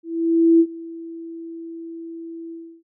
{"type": "tone with ADSR envelope", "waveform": "sine", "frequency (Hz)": 331.3, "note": "E4", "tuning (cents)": 9, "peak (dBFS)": -9, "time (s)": [0.03, 2.83], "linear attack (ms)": 570, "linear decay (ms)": 60, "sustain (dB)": -22, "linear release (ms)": 310, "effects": []}